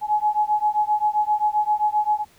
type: beating tone pair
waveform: sine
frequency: 841 / 848.6 Hz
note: G#5 / G#5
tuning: +22 / +37 cents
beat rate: 7.6 Hz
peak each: -21 dBFS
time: 0.01-2.25 s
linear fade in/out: 50 ms
effects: pink hiss -55 dBFS RMS until 2.38 s